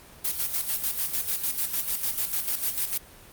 blue noise with tremolo, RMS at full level -26 dBFS, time 0.24-2.98 s, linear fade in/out 10 ms, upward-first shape square, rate 6.7 Hz, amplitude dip 60%, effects pink hiss -49 dBFS RMS until 3.32 s + Opus 32 kbps

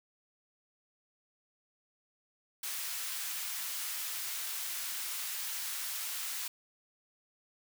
white high-pass noise, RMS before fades -38 dBFS, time 2.63-6.48 s, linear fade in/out 5 ms, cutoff 1200 Hz, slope 12 dB/octave, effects none

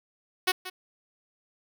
5% pulse tone with echo, 370 Hz, F#4, in tune, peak -10 dBFS, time 0.47-0.52 s, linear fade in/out 10 ms, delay 180 ms, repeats 1, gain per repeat -14 dB, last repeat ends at 0.7 s, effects none

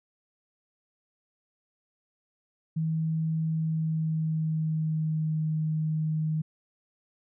sine tone with pitch glide, 160 to 156.35 Hz, D#3 to D#3, +49 to +9 cents, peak -25 dBFS, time 2.76-6.42 s, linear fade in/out 10 ms, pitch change -40 cents, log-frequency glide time 3.46-5.38 s, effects none

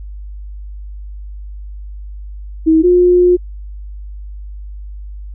sine tone pair in turn, 320 / 357.1 Hz, D#4 / F4, +49 / +39 cents, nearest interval major second, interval 190 cents, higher second, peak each -6 dBFS, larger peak neither, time 2.66-2.83 / 2.83-3.37 s, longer second, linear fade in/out 20 ms, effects added 50 Hz sine -26 dBFS peak until 5.34 s

